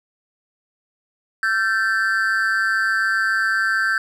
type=tone with amplitude modulation; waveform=triangle; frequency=1558 Hz; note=G6; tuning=11 cents flat; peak=-11 dBFS; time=1.43-3.98 s; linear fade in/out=2 ms; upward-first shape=sine; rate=207 Hz; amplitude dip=95%; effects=none